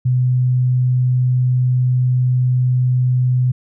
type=tone; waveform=sine; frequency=126.2 Hz; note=B2; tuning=38 cents sharp; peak=-12 dBFS; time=0.05-3.52 s; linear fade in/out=10 ms; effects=none